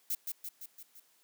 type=noise with echo; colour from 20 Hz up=violet; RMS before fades=-33 dBFS; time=0.1-0.15 s; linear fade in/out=5 ms; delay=170 ms; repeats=5; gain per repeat=-4 dB; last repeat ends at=1 s; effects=white hiss -68 dBFS RMS until 1.23 s + high-pass 200 Hz 12 dB/octave